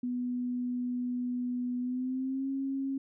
sine tone with pitch glide, 246.9 to 270.8 Hz, B3 to C#4, 0 to -40 cents, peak -30 dBFS, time 0.03-2.98 s, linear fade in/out 5 ms, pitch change +160 cents, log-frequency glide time 1.79-2.48 s, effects none

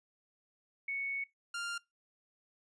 sine / sawtooth tone pair in turn, 2217 / 1396.6 Hz, C#7 / F6, 0 / 0 cents, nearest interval minor sixth, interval 800 cents, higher first, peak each -34 / -33 dBFS, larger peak second, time 0.88-1.24 / 1.54-1.78 s, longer first, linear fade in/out 5 ms, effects noise-tail reverb RT60 0.2 s tail -23 dB re dry + resampled to 22050 Hz

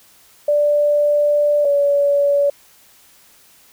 sine tone pair in turn, 587.3 / 569.6 Hz, D5 / C#5, 0 / +47 cents, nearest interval minor second, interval 53 cents, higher first, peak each -12 dBFS, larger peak neither, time 0.48-1.65 / 1.65-2.5 s, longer first, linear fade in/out 5 ms, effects white hiss -50 dBFS RMS until 3.72 s

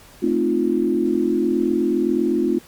sine chord, F dominant seventh, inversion first, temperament equal with one note detuned, 220 / 261.6 / 309.7 / 349.2 Hz, A3 / C4 / Eb4 / F4, 0 / 0 / -8 / 0 cents, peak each -24 / -23 / -23 / -20 dBFS, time 0.22-2.59 s, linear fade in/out 10 ms, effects pink hiss -47 dBFS RMS until 2.67 s + Opus 48 kbps

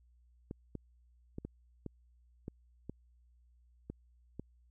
clicks, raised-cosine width 3 ms, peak -28 dBFS, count 9, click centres 0.511 / 0.753 / 1.384 / 1.45 / 1.863 / 2.481 / 2.896 / 3.9 / 4.396 s, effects added 60 Hz sine -63 dBFS peak until 4.7 s

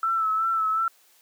sine tone with vibrato, 1318.5 Hz, E6, in tune, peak -21 dBFS, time 0.03-0.88 s, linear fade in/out 2 ms, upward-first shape sine, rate 2.7 Hz, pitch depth 38 cents each way, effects white hiss -59 dBFS RMS until 1.21 s + high-pass 400 Hz 12 dB/octave

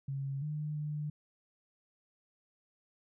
sine tone with pitch steps, 137.3 / 150.9 / 149.7 Hz, C#3 / D3 / D3, -16 / +47 / +33 cents, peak -34 dBFS, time 0.08-1.1 s, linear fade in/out 5 ms, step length 340 ms, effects none

